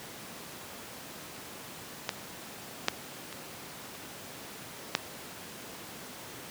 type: clicks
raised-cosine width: 0.2 ms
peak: -11 / -6 / -22 / -29 / -6 dBFS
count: 5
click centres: 2.092 / 2.884 / 3.327 / 3.952 / 4.951 s
effects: pink hiss -44 dBFS RMS until 6.5 s + high-pass 150 Hz 12 dB/octave